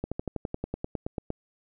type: slowing click train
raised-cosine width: 2 ms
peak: -17 dBFS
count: 14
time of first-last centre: 0.04-1.304 s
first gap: 76 ms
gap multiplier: 1.04
effects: none